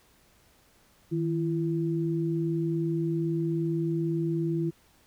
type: tone pair together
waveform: sine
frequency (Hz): 158.62 / 336.1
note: D#3 / E4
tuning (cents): +34 / +34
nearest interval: octave + minor second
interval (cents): 1300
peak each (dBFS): -28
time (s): 1.11-4.71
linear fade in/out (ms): 20
effects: pink hiss -62 dBFS RMS until 5.06 s